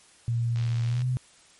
sine tone with pitch glide, 117.4 to 126.56 Hz, A#2 to B2, +13 to +43 cents, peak -23 dBFS, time 0.28-1.17 s, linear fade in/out 0 ms, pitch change +130 cents, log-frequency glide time 0.86-1.06 s
click train, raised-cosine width 0.2 ms, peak -26 dBFS, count 36, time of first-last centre 0.56-1.019 s, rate 76.2 Hz
effects white hiss -56 dBFS RMS until 1.59 s + MP3 48 kbps

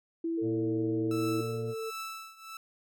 sine tone with pitch glide, 331.1 to 326 Hz, E4 to E4, +8 to -19 cents, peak -29 dBFS, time 0.24-1.41 s, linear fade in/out 5 ms, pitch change -27 cents, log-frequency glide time 0.54-0.72 s
sine tone, 446.1 Hz, A4, 24 cents sharp, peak -34 dBFS, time 0.37-1.91 s, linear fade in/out 20 ms
harmonic tone, 116.54 Hz, A#2, in tune, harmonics 1 / 2 / 3 / 4 / 5 / 6, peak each -35 / -42 / -50 / -50 / -49 / -57 dBFS, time 0.41-1.75 s, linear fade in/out 50 ms
sawtooth tone with tremolo, 1318.5 Hz, E6, in tune, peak -32 dBFS, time 1.11-2.57 s, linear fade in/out 2 ms, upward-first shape triangle, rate 1.4 Hz, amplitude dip 90%
effects none

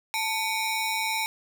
sawtooth ring-modulated tone, 1568 Hz, G6, in tune, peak -19 dBFS, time 0.14-1.26 s, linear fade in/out 0 ms, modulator 683 Hz, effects none

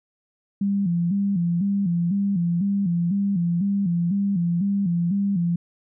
sine tone with vibrato, 185 Hz, F#3, in tune, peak -19 dBFS, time 0.61-5.56 s, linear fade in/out 5 ms, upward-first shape square, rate 2 Hz, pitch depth 130 cents each way, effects none

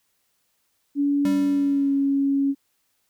sine tone with pitch glide, 284.5 to 277 Hz, C#4 to C#4, +45 to -1 cents, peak -18 dBFS, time 0.95-2.55 s, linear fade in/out 50 ms, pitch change -46 cents, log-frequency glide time 1.46-1.92 s
square tone with exponential decay, 196 Hz, G3, in tune, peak -25 dBFS, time 1.25-2.27 s, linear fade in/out 2 ms, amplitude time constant 220 ms
effects white hiss -70 dBFS RMS until 3.09 s

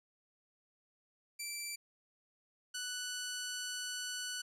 10% pulse tone pair in turn, 2337 / 1484.9 Hz, D7 / F#6, -9 / +6 cents, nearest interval minor sixth, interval 785 cents, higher first, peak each -30 / -30 dBFS, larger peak neither, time 1.39-1.76 / 2.74-4.42 s, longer second, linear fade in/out 10 ms, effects low-pass 12000 Hz 12 dB/octave

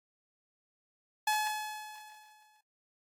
sawtooth tone with exponential decay, 854 Hz, G#5, 48 cents sharp, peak -22 dBFS, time 1.27-2.61 s, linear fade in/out 5 ms, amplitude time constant 290 ms, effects AAC 48 kbps

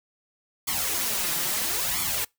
white noise with flanger, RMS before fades -27 dBFS, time 0.67-2.25 s, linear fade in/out 10 ms, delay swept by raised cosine 0.9 to 5.9 ms, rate 0.75 Hz, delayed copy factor +0.75, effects noise-tail reverb RT60 0.2 s tail -26 dB re dry

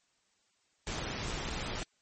pink noise with amplitude modulation, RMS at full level -35 dBFS, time 0.87-1.83 s, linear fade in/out 0 ms, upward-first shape sine, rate 117 Hz, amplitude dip 40%, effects white hiss -73 dBFS RMS until 2.01 s + MP3 32 kbps

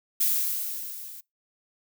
violet noise with level ramp, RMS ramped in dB -22 to -43 dBFS, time 0.2-1.21 s, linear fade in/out 10 ms, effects noise-tail reverb RT60 0.2 s tail -25 dB re dry

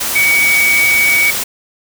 sine tone in noise, 2256 Hz, C#7, 30 cents sharp, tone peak -9 dBFS, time 0.15-1.31 s, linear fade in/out 10 ms, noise white, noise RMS -18 dBFS, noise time 0-1.44 s, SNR +6 dB, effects none

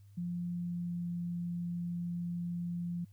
sine tone with pitch glide, 174.61 to 173.3 Hz, F3 to F3, 0 to -13 cents, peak -34 dBFS, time 0.17-3.05 s, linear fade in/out 10 ms, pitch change -13 cents, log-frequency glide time 0.53-1.08 s, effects added 100 Hz sine -54 dBFS peak until 3.12 s + white hiss -75 dBFS RMS until 3.12 s

